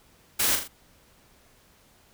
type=noise with echo; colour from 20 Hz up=white; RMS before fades=-24 dBFS; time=0.39-0.56 s; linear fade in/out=10 ms; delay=40 ms; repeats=3; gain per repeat=-6 dB; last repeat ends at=0.68 s; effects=pink hiss -59 dBFS RMS until 2.13 s